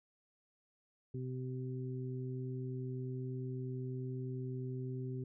harmonic tone, 128.4 Hz, C3, 32 cents flat, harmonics 1 / 2 / 3, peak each -39 / -46 / -46 dBFS, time 1.14-5.24 s, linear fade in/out 5 ms, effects none

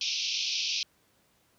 white band-pass noise, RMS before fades -31 dBFS, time 0.01-0.83 s, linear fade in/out 2 ms, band 2400 to 5900 Hz, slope 96 dB/octave, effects pink hiss -67 dBFS RMS until 1.58 s + high-pass 80 Hz 12 dB/octave

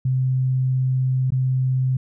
sine tone with dropouts, 129.7 Hz, C3, 15 cents flat, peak -17 dBFS, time 0.05-1.97 s, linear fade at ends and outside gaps 5 ms, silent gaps 1.305-1.32 s, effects none

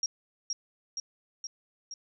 sine tone with echo, 5610 Hz, F8, 7 cents sharp, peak -26 dBFS, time 0.03-0.06 s, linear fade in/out 2 ms, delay 470 ms, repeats 4, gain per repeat -3 dB, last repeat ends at 1.94 s, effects none

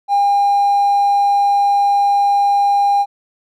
triangle tone with hard clipping, 806 Hz, G5, 48 cents sharp, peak -11 dBFS, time 0.08-3.06 s, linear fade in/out 50 ms, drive 4 dB, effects none

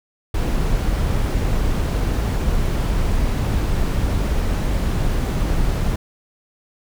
brown noise, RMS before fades -19 dBFS, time 0.34-5.96 s, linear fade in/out 5 ms, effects none

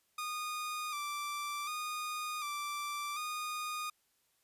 sawtooth tone with vibrato, 1200 Hz, D6, 37 cents sharp, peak -33 dBFS, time 0.18-3.9 s, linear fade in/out 5 ms, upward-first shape square, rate 0.67 Hz, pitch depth 41 cents each way, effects white hiss -75 dBFS RMS until 4.43 s + resampled to 32000 Hz

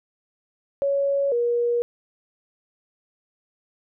sine tone pair in turn, 558 / 476.7 Hz, C#5 / A#4, +11 / +39 cents, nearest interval minor third, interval 272 cents, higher first, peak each -19 dBFS, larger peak neither, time 0.82-1.32 / 1.32-1.82 s, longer neither, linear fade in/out 0 ms, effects none

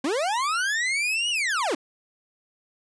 40% pulse linear two-way sweep, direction up then down, 246.9 to 2960 to 246.9 Hz, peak -22 dBFS, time 0.04-1.75 s, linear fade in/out 5 ms, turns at 1.3 s, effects resampled to 22050 Hz

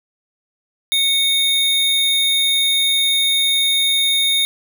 square tone pair together, 2217 / 3681 Hz, C#7 / A#7, 0 / -23 cents, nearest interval major sixth, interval 877 cents, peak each -24 / -15 dBFS, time 0.92-4.45 s, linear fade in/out 0 ms, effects none

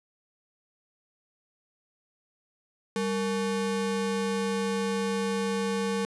square ring-modulated tone, 329.6 Hz, E4, in tune, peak -24 dBFS, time 2.96-6.05 s, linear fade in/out 0 ms, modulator 133 Hz, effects resampled to 24000 Hz + 10-bit

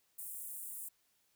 pink high-pass noise, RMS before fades -45 dBFS, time 0.18-0.89 s, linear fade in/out 10 ms, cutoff 8400 Hz, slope 48 dB/octave, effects white hiss -75 dBFS RMS until 1.35 s

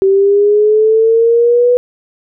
sine linear sweep, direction up, 383.7 to 493.9 Hz, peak -6 dBFS, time 0.02-1.77 s, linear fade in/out 0 ms, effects none

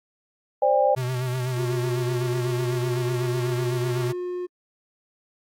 sine chord, C suspended second, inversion none, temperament equal with one note detuned, 523.3 / 587.3 / 803.7 Hz, C5 / D5 / G5, 0 / 0 / +43 cents, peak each -21 dBFS, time 0.62-0.95 s, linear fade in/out 5 ms
square tone with vibrato, 126.6 Hz, B2, 43 cents sharp, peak -25 dBFS, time 0.96-4.13 s, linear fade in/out 20 ms, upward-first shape sine, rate 8 Hz, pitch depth 49 cents each way
triangle tone, 358.7 Hz, F4, 46 cents sharp, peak -25 dBFS, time 1.56-4.47 s, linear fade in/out 20 ms
effects AAC 64 kbps

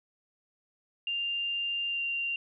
sine tone with pitch glide, 2794 to 2773 Hz, F7 to F7, 0 to -13 cents, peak -29 dBFS, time 1.07-2.36 s, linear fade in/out 2 ms, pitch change -13 cents, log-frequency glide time 1.89-2.02 s, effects none

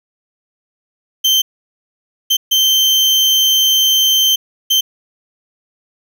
35% pulse tone bursts at uneven times, 3115 Hz, G7, 12 cents flat, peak -8 dBFS, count 4, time 1.24-1.42 / 2.3-2.37 / 2.51-4.36 / 4.7-4.81 s, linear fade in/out 10 ms, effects none

